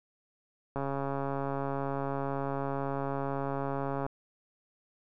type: click train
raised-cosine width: 1 ms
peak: -20 dBFS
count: 457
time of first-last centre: 0.76-4.064 s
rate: 138 Hz
effects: none